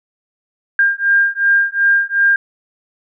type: beating tone pair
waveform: sine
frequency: 1602 / 1604.7 Hz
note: G6 / G6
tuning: +37 / +40 cents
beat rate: 2.7 Hz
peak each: -14 dBFS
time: 0.79-2.36 s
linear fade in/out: 2 ms
effects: none